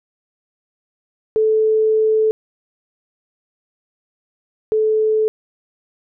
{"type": "tone pair in turn", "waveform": "sine", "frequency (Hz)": [436.4, 434.4], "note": ["A4", "A4"], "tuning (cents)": [-14, -22], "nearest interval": "unison", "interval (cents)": 8, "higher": "first", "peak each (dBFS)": [-12, -13], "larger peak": "first", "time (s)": [[1.36, 2.31], [4.72, 5.28]], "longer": "first", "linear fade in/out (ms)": 0, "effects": []}